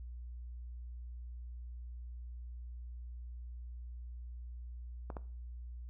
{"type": "clicks", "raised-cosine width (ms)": 1, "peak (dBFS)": -28, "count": 2, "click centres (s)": [5.102, 5.168], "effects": ["noise-tail reverb RT60 0.4 s tail -17 dB re dry", "added 60 Hz sine -43 dBFS peak until 5.89 s"]}